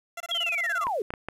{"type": "tone bursts", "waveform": "15% pulse", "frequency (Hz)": 682, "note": "F5", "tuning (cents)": -41, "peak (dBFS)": -27, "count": 12, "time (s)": [0.17, 0.842], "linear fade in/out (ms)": 5, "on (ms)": 34, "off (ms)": 24}
{"type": "linear sweep", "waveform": "sine", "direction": "down", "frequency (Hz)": [3357, 370], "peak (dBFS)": -25, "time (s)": [0.31, 1.02], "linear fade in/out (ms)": 2}
{"type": "clicks", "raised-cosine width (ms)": 0.5, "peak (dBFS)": -18, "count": 4, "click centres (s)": [0.869, 1.105, 1.138, 1.286]}
{"effects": ["resampled to 32000 Hz", "9-bit"]}